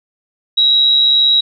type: tone with amplitude modulation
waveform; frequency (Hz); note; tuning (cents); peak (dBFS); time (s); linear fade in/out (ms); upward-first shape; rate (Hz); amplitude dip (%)
sine; 3855; B7; -43; -6; 0.57-1.41; 10; sine; 142; 45
effects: none